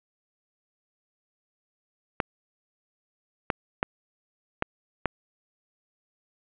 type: clicks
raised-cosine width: 0.5 ms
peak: -8 dBFS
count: 5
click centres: 2.202 / 3.502 / 3.829 / 4.624 / 5.057 s
effects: resampled to 8000 Hz + 8-bit